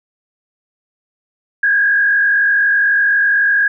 sine tone with frequency modulation, 1633 Hz, G#6, 30 cents flat, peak -10 dBFS, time 1.63-3.68 s, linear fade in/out 5 ms, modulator 48 Hz, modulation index 0.94, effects none

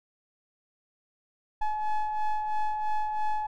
triangle ring-modulated tone, 427.5 Hz, A4, 50 cents flat, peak -20 dBFS, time 1.61-3.47 s, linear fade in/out 10 ms, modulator 426 Hz, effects none

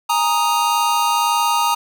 square chord, Ab suspended second, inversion none, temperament equal, 830.6 / 932.3 / 1244.5 Hz, Ab5 / Bb5 / Eb6, 0 / 0 / 0 cents, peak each -24 / -18 / -21 dBFS, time 0.09-1.75 s, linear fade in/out 10 ms, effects none

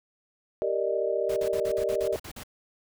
sine chord, Eb major seventh, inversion first, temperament equal with one note detuned, 392 / 464.6 / 587.3 / 622.3 Hz, G4 / Bb4 / D5 / Eb5, 0 / -6 / 0 / 0 cents, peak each -30 dBFS, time 0.62-2.16 s, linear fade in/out 0 ms
pink noise bursts, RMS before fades -41 dBFS, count 10, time 1.29-2.435 s, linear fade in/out 5 ms, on 74 ms, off 45 ms
effects none

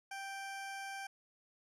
20% pulse tone, 784 Hz, G5, in tune, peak -37 dBFS, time 0.11-1.07 s, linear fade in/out 5 ms, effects low-pass 11000 Hz 12 dB/octave

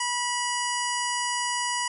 harmonic tone with a mistuned harmonic, 975 Hz, B5, 23 cents flat, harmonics 1 / 2 / 3 / 5 / 6 / 7 / 8 / 9 / 10, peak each -29 / -32 / -34 / -36 / -37 / -37 / -38 / -39 / -39 dBFS, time 0-1.88 s, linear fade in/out 5 ms, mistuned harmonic 6, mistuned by -29 cents, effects none

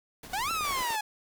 pink noise with tremolo, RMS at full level -43 dBFS, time 0.23-0.83 s, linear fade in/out 2 ms, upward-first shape triangle, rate 13 Hz, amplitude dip 50%
sawtooth exponential two-way sweep, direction up then down, 720 to 1357 to 830 Hz, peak -25 dBFS, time 0.33-1.01 s, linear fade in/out 5 ms, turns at 0.51 s
click train, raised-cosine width 1 ms, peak -27 dBFS, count 5, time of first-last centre 0.51-0.906 s, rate 10.1 Hz
pink high-pass noise, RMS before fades -40 dBFS, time 0.63-0.97 s, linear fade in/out 20 ms, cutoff 340 Hz, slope 48 dB/octave
effects none

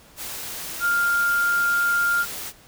sine tone in noise, 1401 Hz, F6, 5 cents sharp, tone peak -18 dBFS, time 0.8-2.26 s, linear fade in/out 50 ms, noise white, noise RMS -33 dBFS, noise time 0.16-2.53 s, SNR +12 dB, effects pink hiss -51 dBFS RMS until 2.67 s

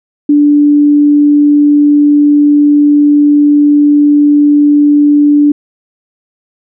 sine tone, 292.4 Hz, D4, 7 cents flat, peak -3 dBFS, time 0.29-5.52 s, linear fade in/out 5 ms, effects none

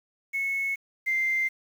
sine tone pair in turn, 2196 / 2089 Hz, C#7 / C7, -17 / -3 cents, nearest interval minor second, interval 86 cents, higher first, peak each -25 / -22 dBFS, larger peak second, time 0.33-0.76 / 1.06-1.49 s, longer neither, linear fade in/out 20 ms, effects tanh soft clip ceiling -18 dBFS + 8-bit

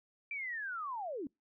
sine linear sweep, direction down, 2368 to 246.9 Hz, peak -37 dBFS, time 0.31-1.27 s, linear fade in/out 2 ms, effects noise-tail reverb RT60 0.2 s tail -26 dB re dry

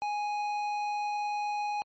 triangle tone with tanh clipping, 830.6 Hz, G#5, in tune, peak -31 dBFS, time 0.02-1.82 s, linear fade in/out 0 ms, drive 15 dB, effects MP3 32 kbps

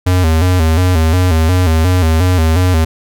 square tone with vibrato, 85.5 Hz, F2, 36 cents flat, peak -9 dBFS, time 0.06-2.85 s, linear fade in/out 10 ms, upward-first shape square, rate 2.8 Hz, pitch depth 110 cents each way, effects none

